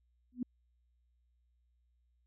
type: tone with exponential growth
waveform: sine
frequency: 246.9 Hz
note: B3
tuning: in tune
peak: -29 dBFS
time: 0.32-0.43 s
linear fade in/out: 5 ms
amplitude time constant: 22 ms
effects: added 60 Hz sine -70 dBFS peak until 2.26 s